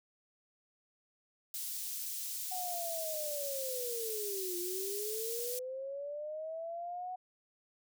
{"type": "high-pass noise", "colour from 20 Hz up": "white", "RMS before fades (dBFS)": -40, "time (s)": [1.54, 5.59], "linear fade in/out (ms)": 2, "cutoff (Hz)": 4900, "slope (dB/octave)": 12}
{"type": "linear two-way sweep", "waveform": "sine", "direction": "down then up", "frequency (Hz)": [742, 349.2, 742], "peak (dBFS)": -38, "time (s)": [2.51, 7.16], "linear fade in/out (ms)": 10, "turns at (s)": 4.58}
{"effects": []}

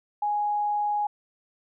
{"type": "tone", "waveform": "sine", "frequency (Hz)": 830.6, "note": "G#5", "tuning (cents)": 0, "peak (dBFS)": -23, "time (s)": [0.22, 1.07], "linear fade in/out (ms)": 5, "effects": []}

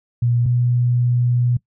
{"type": "tone pair in turn", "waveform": "sine", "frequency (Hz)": [119.9, 122.14], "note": ["A#2", "B2"], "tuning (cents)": [49, -19], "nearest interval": "unison", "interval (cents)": 32, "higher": "second", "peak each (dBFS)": -14, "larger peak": "neither", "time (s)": [[0.22, 0.46], [0.46, 1.57]], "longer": "second", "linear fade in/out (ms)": 5, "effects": ["noise-tail reverb RT60 0.1 s tail -21 dB re dry"]}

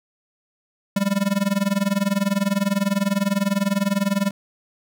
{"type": "tone with tremolo", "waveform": "square", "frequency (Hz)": 198.8, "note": "G3", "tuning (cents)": 25, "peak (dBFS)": -16, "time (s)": [0.96, 4.31], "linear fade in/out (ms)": 5, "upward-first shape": "sine", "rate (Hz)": 20, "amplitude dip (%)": 90, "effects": []}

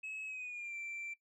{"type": "tone with pitch glide", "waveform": "sine", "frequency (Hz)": [2575, 2348], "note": ["E7", "D7"], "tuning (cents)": [-41, -1], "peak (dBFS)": -39, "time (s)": [0.03, 1.14], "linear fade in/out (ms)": 10, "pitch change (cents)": -160, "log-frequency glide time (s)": [0.26, 0.75], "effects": ["noise-tail reverb RT60 0.1 s tail -20 dB re dry", "tanh soft clip ceiling -39 dBFS"]}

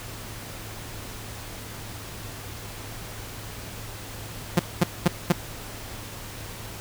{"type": "tone bursts", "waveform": "sawtooth", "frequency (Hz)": 174.61, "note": "F3", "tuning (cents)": 0, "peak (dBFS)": -11, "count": 4, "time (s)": [4.57, 5.322], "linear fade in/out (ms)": 5, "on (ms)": 23, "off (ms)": 220, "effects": ["added 106 Hz sine -42 dBFS peak until 6.8 s", "pink hiss -39 dBFS RMS until 6.8 s"]}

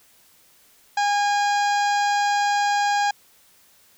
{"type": "harmonic tone", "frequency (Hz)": 817, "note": "G#5", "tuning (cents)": -29, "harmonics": [1, 2, 3, 4, 5, 6, 7, 8, 9], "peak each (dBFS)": [-19, -26, -34, -36, -36, -35, -41, -40, -41], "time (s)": [0.97, 3.11], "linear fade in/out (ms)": 5, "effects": ["white hiss -56 dBFS RMS until 3.97 s"]}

